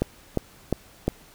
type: click train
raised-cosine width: 2 ms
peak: -8 dBFS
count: 4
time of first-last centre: 0.02-1.08 s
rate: 2.83 Hz
effects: pink hiss -52 dBFS RMS until 1.34 s